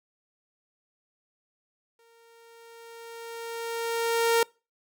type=tone with exponential growth; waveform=sawtooth; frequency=461.9 Hz; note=A#4; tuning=16 cents flat; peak=-15 dBFS; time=1.99-4.43 s; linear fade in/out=2 ms; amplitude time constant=530 ms; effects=noise-tail reverb RT60 0.3 s tail -25 dB re dry